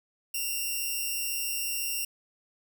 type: tone pair together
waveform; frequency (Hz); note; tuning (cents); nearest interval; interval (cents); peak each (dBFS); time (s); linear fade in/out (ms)
5% pulse; 2652 / 2794; E7 / F7; +10 / 0; minor second; 90; -27 / -21; 0.34-2.05; 5
effects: none